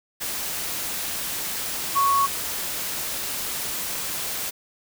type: tone in noise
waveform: sine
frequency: 1108.7 Hz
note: C#6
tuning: in tune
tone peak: -17 dBFS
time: 1.95-2.27 s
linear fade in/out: 20 ms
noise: white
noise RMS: -29 dBFS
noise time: 0.2-4.51 s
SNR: +9 dB
effects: none